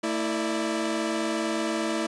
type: tone cluster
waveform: sawtooth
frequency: 225.8 / 328.7 / 589 Hz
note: A3 / E4 / D5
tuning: +45 / -5 / +5 cents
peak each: -27 / -24 / -29 dBFS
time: 0.03-2.07 s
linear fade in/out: 10 ms
effects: resampled to 22050 Hz